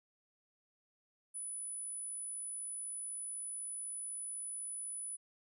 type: tone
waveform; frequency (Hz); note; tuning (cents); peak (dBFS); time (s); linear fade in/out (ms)
sine; 9956; D#9; 0; -40; 1.34-5.17; 20
effects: none